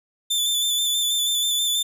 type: tone with vibrato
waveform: sawtooth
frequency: 3520 Hz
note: A7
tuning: in tune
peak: -17 dBFS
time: 0.3-1.83 s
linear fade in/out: 10 ms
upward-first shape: square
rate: 6.2 Hz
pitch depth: 25 cents each way
effects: none